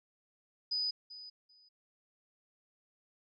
sine tone with echo, 4978 Hz, D#8, in tune, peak -31 dBFS, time 0.71-0.91 s, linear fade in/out 10 ms, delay 390 ms, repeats 2, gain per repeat -15 dB, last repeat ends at 1.69 s, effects none

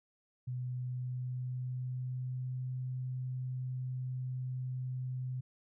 sine tone with pitch glide, 125.4 to 127.81 Hz, B2 to C3, +27 to -40 cents, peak -35 dBFS, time 0.47-5.41 s, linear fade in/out 10 ms, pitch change +33 cents, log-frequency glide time 0.72-2.7 s, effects none

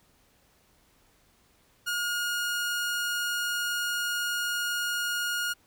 sawtooth tone, 1431 Hz, F6, 42 cents sharp, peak -24 dBFS, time 1.86-5.54 s, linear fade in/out 20 ms, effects pink hiss -64 dBFS RMS until 5.66 s

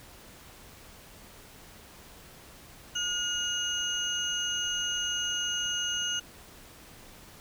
sine tone cluster, 1438 / 2877 / 6270 Hz, F#6 / F#7 / G8, -50 / -49 / -1 cents, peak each -36 / -30 / -35 dBFS, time 2.95-6.2 s, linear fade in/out 10 ms, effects pink hiss -51 dBFS RMS until 7.4 s

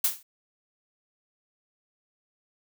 blue noise with exponential decay, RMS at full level -19 dBFS, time 0.04-0.23 s, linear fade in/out 5 ms, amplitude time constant 41 ms, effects none

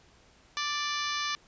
harmonic tone with a mistuned harmonic, 587.3 Hz, D5, in tune, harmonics 2 / 3 / 4 / 5 / 6 / 7 / 8 / 9 / 10, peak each -34 / -37 / -38 / -41 / -38 / -40 / -42 / -41 / -41 dBFS, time 0.57-1.35 s, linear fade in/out 0 ms, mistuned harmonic 10, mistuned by +50 cents, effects pink hiss -60 dBFS RMS until 1.47 s + resampled to 16000 Hz

